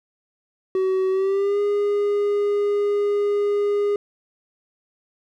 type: tone with pitch glide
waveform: triangle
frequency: 377.7 to 409.5 Hz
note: F#4 to G#4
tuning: +36 to -24 cents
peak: -16 dBFS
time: 0.75-3.96 s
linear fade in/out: 2 ms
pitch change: +140 cents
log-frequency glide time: 1.1-1.6 s
effects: none